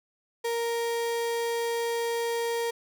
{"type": "tone", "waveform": "35% pulse", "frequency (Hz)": 466.2, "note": "A#4", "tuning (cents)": 0, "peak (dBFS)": -25, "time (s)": [0.44, 2.71], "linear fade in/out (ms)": 10, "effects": []}